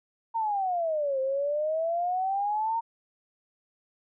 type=exponential two-way sweep; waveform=sine; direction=down then up; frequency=928 to 523.3 to 928 Hz; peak=-25 dBFS; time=0.34-2.81 s; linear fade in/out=20 ms; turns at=1.2 s; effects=none